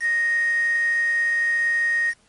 sine tone with quantisation, 1864.7 Hz, A#6, in tune, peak -18 dBFS, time 0-2.14 s, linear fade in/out 50 ms, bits 6, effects pink hiss -59 dBFS RMS until 2.28 s + MP3 48 kbps

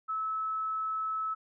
sine tone, 1300 Hz, E6, 24 cents flat, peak -30 dBFS, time 0.08-1.35 s, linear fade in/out 20 ms, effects none

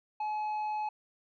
sine tone with tanh clipping, 851 Hz, G#5, 42 cents sharp, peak -32 dBFS, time 0.2-0.89 s, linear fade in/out 5 ms, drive 5 dB, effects none

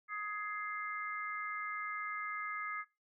harmonic tone, 418.1 Hz, G#4, 12 cents sharp, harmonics 3 / 4 / 5, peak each -40 / -45 / -42 dBFS, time 0.08-2.85 s, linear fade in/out 50 ms, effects noise-tail reverb RT60 0.3 s tail -23 dB re dry

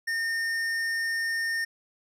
sine tone with tanh clipping, 1824 Hz, A#6, 38 cents flat, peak -28 dBFS, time 0.07-1.65 s, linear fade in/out 10 ms, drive 13 dB, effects none

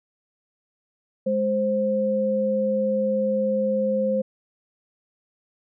sine tone pair together, 208.3 / 525 Hz, G#3 / C5, +5 / +6 cents, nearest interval octave + major third, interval 1601 cents, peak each -25 / -21 dBFS, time 1.26-4.22 s, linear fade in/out 10 ms, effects none

